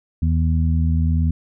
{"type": "harmonic tone", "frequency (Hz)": 81, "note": "E2", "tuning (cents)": -30, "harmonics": [1, 2, 3], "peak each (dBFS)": [-16, -22, -26], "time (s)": [0.22, 1.31], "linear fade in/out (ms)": 5, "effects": []}